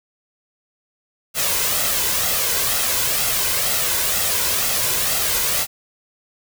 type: noise with flanger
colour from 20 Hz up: white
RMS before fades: -20 dBFS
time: 1.34-5.67 s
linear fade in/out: 50 ms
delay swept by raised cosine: 1.5 to 2.01 ms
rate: 2.1 Hz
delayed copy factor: +0.5
effects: none